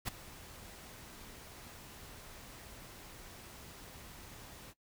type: noise with ADSR envelope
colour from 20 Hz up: pink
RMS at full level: -35 dBFS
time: 0.05-4.74 s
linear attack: 31 ms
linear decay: 9 ms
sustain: -17 dB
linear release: 45 ms
effects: noise-tail reverb RT60 0.1 s tail -17 dB re dry